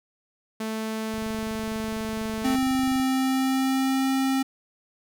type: tone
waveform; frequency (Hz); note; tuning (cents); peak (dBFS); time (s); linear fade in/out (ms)
sawtooth; 220; A3; 0; -24; 0.6-2.56; 5
type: click train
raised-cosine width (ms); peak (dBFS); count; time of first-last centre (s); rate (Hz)
5; -29; 46; 1.14-3; 24.2
type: tone with pitch glide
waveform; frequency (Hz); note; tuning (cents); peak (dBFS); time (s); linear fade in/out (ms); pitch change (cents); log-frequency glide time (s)
square; 261.6 to 266.5; C4 to C4; 0 to +32; -22; 2.44-4.43; 10; +32; 2.98-4.1
effects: none